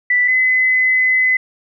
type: tone pair in turn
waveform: sine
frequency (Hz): 1977 / 2026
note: B6 / B6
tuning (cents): +1 / +44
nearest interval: unison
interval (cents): 43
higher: second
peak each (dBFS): -11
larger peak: neither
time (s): 0.1-0.28 / 0.28-1.37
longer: second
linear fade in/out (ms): 5
effects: none